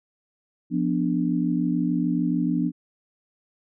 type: chord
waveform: sine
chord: B diminished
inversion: second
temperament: equal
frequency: 174.61 / 246.9 / 293.7 Hz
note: F3 / B3 / D4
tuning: 0 / 0 / 0 cents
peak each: -25 dBFS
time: 0.7-2.72 s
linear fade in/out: 50 ms
effects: none